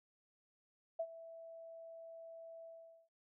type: tone with ADSR envelope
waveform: sine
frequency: 659.3 Hz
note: E5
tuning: in tune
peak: -34 dBFS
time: 0.99-3.09 s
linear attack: 9 ms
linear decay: 61 ms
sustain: -16 dB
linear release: 440 ms
effects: none

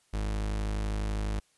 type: tone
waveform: 40% pulse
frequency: 52 Hz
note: G#1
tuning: 3 cents sharp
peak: -28 dBFS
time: 0.13-1.4 s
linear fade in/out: 10 ms
effects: white hiss -68 dBFS RMS until 1.57 s + resampled to 24000 Hz

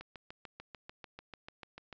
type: click train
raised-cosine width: 0.3 ms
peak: -30 dBFS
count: 14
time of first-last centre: 0.01-1.927 s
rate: 6.78 Hz
effects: resampled to 16000 Hz

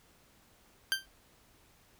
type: tone with exponential decay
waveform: 20% pulse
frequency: 1568 Hz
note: G6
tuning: in tune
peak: -19 dBFS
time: 0.92-1.06 s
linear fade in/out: 0 ms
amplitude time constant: 30 ms
effects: pink hiss -64 dBFS RMS until 1.99 s

